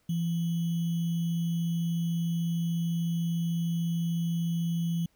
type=tone with sample-and-hold; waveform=sine; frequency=168.2 Hz; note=E3; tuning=35 cents sharp; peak=-26 dBFS; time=0.09-5.06 s; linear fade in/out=5 ms; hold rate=3150 Hz; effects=pink hiss -70 dBFS RMS until 5.15 s